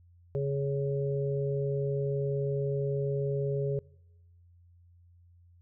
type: harmonic tone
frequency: 139.1 Hz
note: C#3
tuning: 6 cents sharp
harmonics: 1 / 3 / 4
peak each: -30 / -31 / -37 dBFS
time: 0.35-3.79 s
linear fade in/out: 0 ms
effects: noise-tail reverb RT60 0.9 s tail -24 dB re dry + added 87 Hz sine -56 dBFS peak until 5.61 s